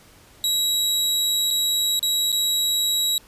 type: tone with dropouts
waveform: sawtooth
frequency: 3866 Hz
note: B7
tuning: 38 cents flat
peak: -16 dBFS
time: 0.44-3.18 s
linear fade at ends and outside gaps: 1 ms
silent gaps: 1.505-1.509 / 1.993-2.028 / 2.319-2.326 s
effects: pink hiss -51 dBFS RMS until 3.27 s + resampled to 32000 Hz